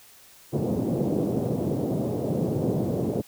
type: band-pass noise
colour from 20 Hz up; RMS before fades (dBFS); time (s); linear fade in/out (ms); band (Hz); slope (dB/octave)
pink; -26; 0.52-3.22; 20; 120 to 550; 24
effects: white hiss -52 dBFS RMS until 3.27 s